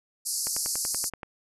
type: band-pass noise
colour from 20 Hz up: white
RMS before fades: -30 dBFS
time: 0.25-1.1 s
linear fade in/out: 20 ms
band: 4500 to 12000 Hz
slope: 96 dB/octave
type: click train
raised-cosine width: 0.5 ms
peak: -21 dBFS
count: 9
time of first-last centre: 0.47-1.232 s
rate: 10.5 Hz
effects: none